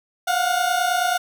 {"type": "tone pair together", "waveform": "30% pulse", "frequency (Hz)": [703.7, 733], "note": ["F5", "F#5"], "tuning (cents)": [13, -16], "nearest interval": "minor second", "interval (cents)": 71, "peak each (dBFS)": -19, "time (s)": [0.27, 1.18], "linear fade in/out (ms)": 10, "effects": []}